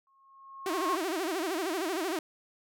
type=tone with exponential growth; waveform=sine; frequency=1084 Hz; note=C#6; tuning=39 cents flat; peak=-26 dBFS; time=0.07-0.95 s; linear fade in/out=1 ms; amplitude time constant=190 ms
type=tone with vibrato; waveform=sawtooth; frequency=349.2 Hz; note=F4; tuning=in tune; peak=-26 dBFS; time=0.66-2.19 s; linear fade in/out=2 ms; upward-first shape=sine; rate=13 Hz; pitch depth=210 cents each way
effects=none